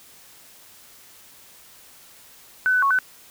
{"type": "tone with pitch steps", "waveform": "sine", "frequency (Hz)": [1509, 1498, 1105, 1509], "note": ["F#6", "F#6", "C#6", "F#6"], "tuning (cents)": [34, 21, -6, 34], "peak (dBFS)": -16, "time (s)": [2.66, 2.988], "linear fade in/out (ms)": 0, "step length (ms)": 82, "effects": ["white hiss -49 dBFS RMS until 3.3 s"]}